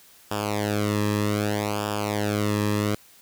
sawtooth tone with flanger, 104.2 Hz, G#2, 6 cents sharp, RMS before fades -25 dBFS, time 0.31-2.95 s, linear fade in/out 5 ms, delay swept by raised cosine 0.48 to 1.38 ms, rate 0.64 Hz, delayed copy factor -0.85, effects white hiss -53 dBFS RMS until 3.21 s

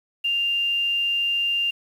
sine tone with quantisation, 2794 Hz, F7, in tune, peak -20 dBFS, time 0.24-1.71 s, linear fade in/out 10 ms, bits 8, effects none

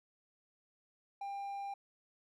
triangle tone, 797 Hz, G5, 28 cents sharp, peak -37 dBFS, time 1.21-1.74 s, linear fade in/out 5 ms, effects none

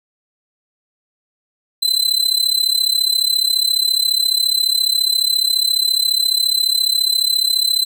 40% pulse tone with amplitude modulation, 4046 Hz, B7, 41 cents sharp, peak -9 dBFS, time 1.82-7.85 s, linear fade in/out 10 ms, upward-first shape sine, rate 34.5 Hz, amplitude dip 85%, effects none

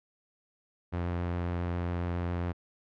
sawtooth tone with vibrato, 87.31 Hz, F2, in tune, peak -26 dBFS, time 0.92-2.53 s, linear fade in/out 20 ms, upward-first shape sine, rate 7.3 Hz, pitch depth 17 cents each way, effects low-pass 2000 Hz 12 dB/octave

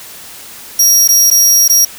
sawtooth tone with dropouts, 5660 Hz, F8, 22 cents sharp, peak -3 dBFS, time 0.79-1.85 s, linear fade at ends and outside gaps 5 ms, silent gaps 1.077-1.088 / 1.303-1.312 / 1.68-1.696 s, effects white hiss -32 dBFS RMS until 1.98 s

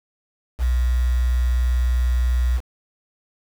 sine tone with quantisation, 61.5 Hz, B1, 7 cents flat, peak -16 dBFS, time 0.58-2.61 s, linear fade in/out 50 ms, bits 6, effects none

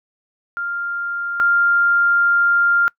sine tone pair in turn, 1396.9 / 1396.9 Hz, F6 / F6, 0 / 0 cents, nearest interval unison, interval 0 cents, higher neither, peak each -21 / -12 dBFS, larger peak second, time 0.57-1.4 / 1.4-2.88 s, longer second, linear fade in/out 0 ms, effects noise-tail reverb RT60 0.1 s tail -24 dB re dry

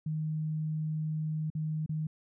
sine tone with dropouts, 155.56 Hz, D#3, in tune, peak -30 dBFS, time 0.06-2.07 s, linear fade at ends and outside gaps 5 ms, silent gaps 1.502-1.55 / 1.862-1.892 s, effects none

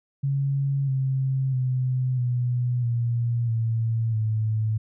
sine tone with pitch steps, 138.4 / 133.07 / 127.94 / 123.02 / 118.28 / 113.72 / 109.34 Hz, C#3 / C3 / C3 / B2 / A#2 / A#2 / A2, -2 / +30 / -38 / -6 / +26 / -42 / -10 cents, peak -21 dBFS, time 0.23-4.78 s, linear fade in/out 10 ms, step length 650 ms, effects none

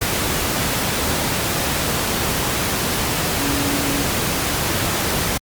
sine tone in noise, 281.7 Hz, C#4, 28 cents sharp, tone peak -24 dBFS, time 3.37-4.03 s, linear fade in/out 10 ms, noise pink, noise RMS -20 dBFS, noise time 0.01-5.38 s, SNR -7 dB, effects high-pass 60 Hz 12 dB/octave + Opus 48 kbps

